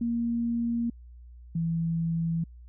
sine tone pair in turn, 234.3 / 165.68 Hz, A#3 / E3, +9 / +9 cents, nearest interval tritone, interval 600 cents, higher first, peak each -25 dBFS, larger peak neither, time 0.01-0.9 / 1.55-2.44 s, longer neither, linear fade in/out 5 ms, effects added 60 Hz sine -45 dBFS peak until 2.68 s

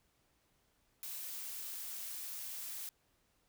blue noise, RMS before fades -44 dBFS, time 1.03-2.89 s, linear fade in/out 0 ms, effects pink hiss -75 dBFS RMS until 3.48 s

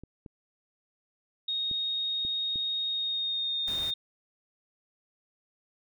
clicks, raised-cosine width 3 ms, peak -31 dBFS, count 5, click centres 0.036 / 0.262 / 1.713 / 2.25 / 2.558 s
sine tone with pitch glide, 3729 to 3671 Hz, A#7 to A#7, 0 to -27 cents, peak -28 dBFS, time 1.48-3.94 s, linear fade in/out 5 ms, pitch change -27 cents, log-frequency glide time 2.89-3.64 s
pink noise, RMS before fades -43 dBFS, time 3.67-3.91 s, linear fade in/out 10 ms
effects none

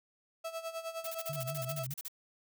35% pulse tone with tremolo, 656 Hz, E5, 9 cents flat, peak -34 dBFS, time 0.44-1.85 s, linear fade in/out 10 ms, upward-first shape sine, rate 9.7 Hz, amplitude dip 75%
blue noise bursts, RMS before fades -41 dBFS, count 15, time 1.04-2.083 s, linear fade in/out 5 ms, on 35 ms, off 37 ms
sine tone with vibrato, 137.3 Hz, C#3, 16 cents flat, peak -38 dBFS, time 1.29-1.94 s, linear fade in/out 10 ms, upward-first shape sine, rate 4.9 Hz, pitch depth 150 cents each way
effects none

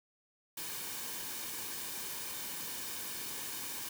white noise with comb filter, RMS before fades -41 dBFS, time 0.57-3.89 s, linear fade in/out 5 ms, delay 1.5 ms, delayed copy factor -0.5, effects none

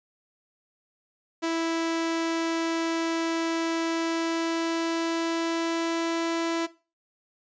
sawtooth tone with pitch glide, 329.6 to 332.3 Hz, E4 to E4, 0 to +14 cents, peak -21 dBFS, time 1.42-6.67 s, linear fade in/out 20 ms, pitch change +14 cents, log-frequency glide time 3.81-6.25 s, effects noise-tail reverb RT60 0.3 s tail -17 dB re dry + resampled to 16000 Hz

